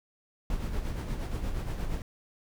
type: noise with tremolo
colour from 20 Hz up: brown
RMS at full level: -30 dBFS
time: 0.5-2.02 s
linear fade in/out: 2 ms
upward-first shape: sine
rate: 8.5 Hz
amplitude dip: 50%
effects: none